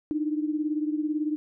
sine beating tone pair, 300.7 / 318.7 Hz, D4 / D#4, +41 / +42 cents, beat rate 18 Hz, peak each -26 / -31 dBFS, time 0.11-1.36 s, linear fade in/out 0 ms, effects none

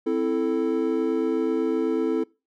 triangle chord, A minor, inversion first, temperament equal, 261.6 / 329.6 / 440 Hz, C4 / E4 / A4, 0 / 0 / 0 cents, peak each -25 / -23 / -23 dBFS, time 0.06-2.24 s, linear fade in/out 10 ms, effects noise-tail reverb RT60 0.3 s tail -24 dB re dry

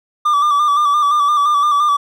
triangle tone with vibrato, 1174.7 Hz, D6, in tune, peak -9 dBFS, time 0.25-1.97 s, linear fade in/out 10 ms, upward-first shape square, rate 5.8 Hz, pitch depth 39 cents each way, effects none

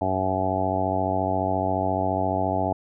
harmonic tone, 94.4 Hz, F#2, 35 cents sharp, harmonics 1 / 2 / 3 / 4 / 5 / 6 / 7 / 8 / 9, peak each -30 / -33 / -30 / -34 / -35 / -34 / -27 / -29 / -29 dBFS, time 0.01-2.73 s, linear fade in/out 5 ms, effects none

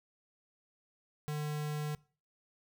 square tone, 150 Hz, D3, 37 cents sharp, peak -35 dBFS, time 1.28-1.95 s, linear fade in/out 0 ms, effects noise-tail reverb RT60 0.4 s tail -22 dB re dry

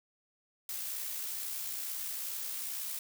blue noise with amplitude modulation, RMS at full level -37 dBFS, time 0.69-2.99 s, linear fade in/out 2 ms, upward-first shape sine, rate 62.2 Hz, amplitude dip 30%, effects none

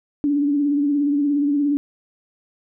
sine tone with vibrato, 287.8 Hz, D4, 35 cents flat, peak -16 dBFS, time 0.24-1.77 s, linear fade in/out 0 ms, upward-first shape sine, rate 17 Hz, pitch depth 45 cents each way, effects none

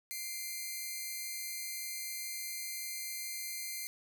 5% pulse tone pair together, 2093 / 2349 Hz, C7 / D7, 0 / 0 cents, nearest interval major second, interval 200 cents, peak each -29 / -36 dBFS, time 0.11-3.87 s, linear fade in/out 0 ms, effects none

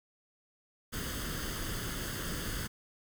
pink noise with comb filter, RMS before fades -37 dBFS, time 0.92-2.68 s, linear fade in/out 20 ms, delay 0.62 ms, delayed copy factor +0.65, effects none

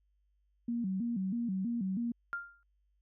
sine tone with vibrato, 211.4 Hz, G#3, 31 cents sharp, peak -31 dBFS, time 0.68-2.12 s, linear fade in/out 5 ms, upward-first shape square, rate 3.1 Hz, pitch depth 190 cents each way
sine tone with exponential decay, 1396.9 Hz, F6, in tune, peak -31 dBFS, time 2.33-2.63 s, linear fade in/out 0 ms, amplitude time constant 65 ms
effects added 50 Hz sine -70 dBFS peak until 3.01 s

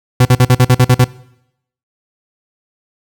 40% pulse tone bursts, 125.4 Hz, B2, 27 cents sharp, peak -4 dBFS, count 9, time 0.2-1.044 s, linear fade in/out 5 ms, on 52 ms, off 47 ms, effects noise-tail reverb RT60 0.8 s tail -21 dB re dry

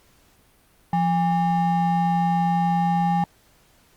triangle ring-modulated tone, 493.9 Hz, B4, in tune, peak -13 dBFS, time 0.93-3.24 s, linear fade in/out 2 ms, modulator 320 Hz, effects pink hiss -58 dBFS RMS until 3.96 s + Opus 48 kbps

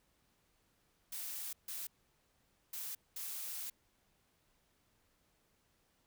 blue noise bursts at uneven times, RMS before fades -43 dBFS, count 4, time 1.12-1.53 / 1.68-1.87 / 2.73-2.95 / 3.16-3.7 s, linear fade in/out 5 ms, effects pink hiss -75 dBFS RMS until 6.06 s

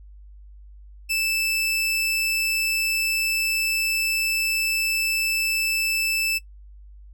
sawtooth tone, 2637 Hz, E7, in tune, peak -18 dBFS, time 1.09-6.39 s, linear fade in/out 20 ms, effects noise-tail reverb RT60 0.1 s tail -19 dB re dry + added 50 Hz sine -42 dBFS peak until 7.13 s

